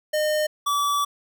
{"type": "tone pair in turn", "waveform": "square", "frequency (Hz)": [610, 1151.5], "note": ["D#5", "D6"], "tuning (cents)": [-34, -34], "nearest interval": "major seventh", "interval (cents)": 1100, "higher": "second", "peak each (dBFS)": -21, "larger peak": "neither", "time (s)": [[0.13, 0.47], [0.66, 1.05]], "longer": "second", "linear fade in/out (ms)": 10, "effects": []}